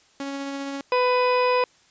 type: tone with tremolo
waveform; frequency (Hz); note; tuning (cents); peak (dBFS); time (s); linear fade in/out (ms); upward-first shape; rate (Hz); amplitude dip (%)
sawtooth; 277.2; C#4; 0; -24; 0.2-0.81; 2; triangle; 15; 25
type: harmonic tone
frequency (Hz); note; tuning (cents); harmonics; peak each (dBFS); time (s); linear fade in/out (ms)
498.8; B4; +17; 1 / 2 / 3 / 4 / 5 / 6 / 7 / 8 / 10; -20 / -22 / -37 / -35 / -29 / -42 / -43 / -42 / -37; 0.92-1.64; 2
effects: white hiss -58 dBFS RMS until 1.9 s + resampled to 16000 Hz